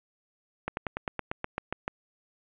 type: slowing click train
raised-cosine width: 0.5 ms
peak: -15 dBFS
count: 11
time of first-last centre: 0.68-1.879 s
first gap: 91 ms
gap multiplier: 1.06
effects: resampled to 8000 Hz + 9-bit